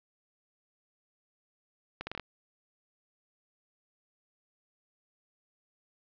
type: accelerating click train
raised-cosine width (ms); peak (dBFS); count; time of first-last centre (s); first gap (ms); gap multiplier
0.3; -20; 6; 2.01-2.197; 60; 0.76
effects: low-pass 5000 Hz 12 dB/octave + 10-bit